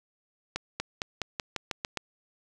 accelerating click train, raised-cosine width 0.2 ms, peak -13 dBFS, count 9, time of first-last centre 0.56-1.973 s, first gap 240 ms, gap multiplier 0.91, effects 8-bit

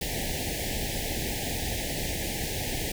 pink band-stop noise, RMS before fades -31 dBFS, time 0.01-2.92 s, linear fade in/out 5 ms, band 850 to 1700 Hz, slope 96 dB/octave, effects none

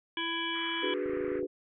harmonic tone, 332.5 Hz, E4, 15 cents sharp, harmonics 1 / 3 / 5 / 7 / 9 / 10, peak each -38 / -38 / -38 / -38 / -38 / -38 dBFS, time 0.17-0.94 s, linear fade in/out 2 ms
white band-pass noise, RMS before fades -48 dBFS, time 0.52-1.42 s, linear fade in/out 50 ms, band 1100 to 2200 Hz, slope 48 dB/octave
sine chord, G# half-diminished seventh, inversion second, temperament equal, 293.7 / 370 / 415.3 / 493.9 Hz, D4 / F#4 / G#4 / B4, 0 / 0 / 0 / 0 cents, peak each -37 / -34 / -36 / -36 dBFS, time 0.82-1.47 s, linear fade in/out 20 ms
click train, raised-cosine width 2 ms, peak -33 dBFS, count 11, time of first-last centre 1.06-1.429 s, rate 27.1 Hz
effects none

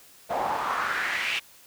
pink noise with band-pass filter sweep, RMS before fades -28 dBFS, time 0.29-1.4 s, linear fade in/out 20 ms, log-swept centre 680 to 2700 Hz, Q 3.5, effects white hiss -53 dBFS RMS until 1.66 s

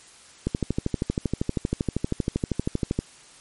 click train, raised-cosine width 3 ms, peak -10 dBFS, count 33, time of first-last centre 0.47-2.99 s, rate 12.7 Hz, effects white hiss -50 dBFS RMS until 3.4 s + MP3 48 kbps

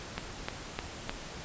click train, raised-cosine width 0.3 ms, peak -16 dBFS, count 4, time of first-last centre 0.18-1.095 s, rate 3.28 Hz, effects pink hiss -43 dBFS RMS until 1.44 s + resampled to 16000 Hz

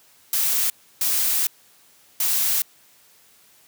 blue noise bursts at uneven times, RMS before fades -21 dBFS, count 3, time 0.33-0.7 / 1.01-1.47 / 2.2-2.62 s, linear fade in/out 2 ms, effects white hiss -55 dBFS RMS until 3.67 s + high-pass 80 Hz 12 dB/octave

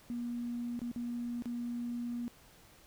triangle tone with dropouts, 239.3 Hz, A#3, 46 cents sharp, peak -31 dBFS, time 0.1-2.28 s, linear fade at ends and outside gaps 0 ms, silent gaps 0.792-0.817 / 0.915-0.961 / 1.422-1.457 s, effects tanh soft clip ceiling -33 dBFS + pink hiss -60 dBFS RMS until 2.86 s

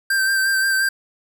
square tone with vibrato, 1568 Hz, G6, in tune, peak -17 dBFS, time 0.1-0.89 s, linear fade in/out 5 ms, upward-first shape sine, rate 5.7 Hz, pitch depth 25 cents each way, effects 8-bit

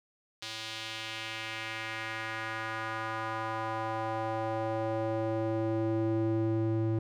square tone with band-pass filter sweep, 111.2 Hz, A2, 19 cents sharp, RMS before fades -33 dBFS, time 0.42-6.99 s, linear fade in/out 5 ms, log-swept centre 4000 to 240 Hz, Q 1.7, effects none

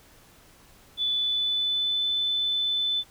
sine tone with pitch glide, 3476 to 3512 Hz, A7 to A7, -22 to -4 cents, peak -23 dBFS, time 0.97-3.04 s, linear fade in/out 50 ms, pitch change +18 cents, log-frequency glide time 1.11-2.07 s, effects pink hiss -55 dBFS RMS until 3.1 s

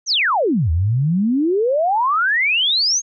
sine exponential two-way sweep, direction down then up, 6645 to 76.8 to 6645 Hz, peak -14 dBFS, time 0.06-3.02 s, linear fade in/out 50 ms, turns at 0.71 s, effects none

